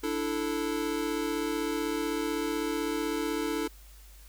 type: chord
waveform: square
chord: D suspended second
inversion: none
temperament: equal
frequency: 293.7 / 329.6 / 440 Hz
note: D4 / E4 / A4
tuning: 0 / 0 / 0 cents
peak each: -34 dBFS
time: 0.03-3.68 s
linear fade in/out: 10 ms
effects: added 50 Hz sine -49 dBFS peak until 4.28 s + white hiss -57 dBFS RMS until 4.28 s